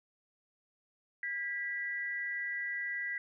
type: tone pair together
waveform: sine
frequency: 1623.4 / 1962 Hz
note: G#6 / B6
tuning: -40 / -12 cents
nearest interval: minor third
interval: 328 cents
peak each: -40 / -35 dBFS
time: 1.23-3.18 s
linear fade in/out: 2 ms
effects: none